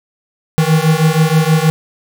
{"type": "beating tone pair", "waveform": "square", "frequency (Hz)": [155.3, 161.6], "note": ["D#3", "E3"], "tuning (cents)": [-3, -34], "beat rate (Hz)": 6.3, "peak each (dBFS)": -13, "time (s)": [0.58, 1.7], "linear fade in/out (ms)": 0, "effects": ["8-bit"]}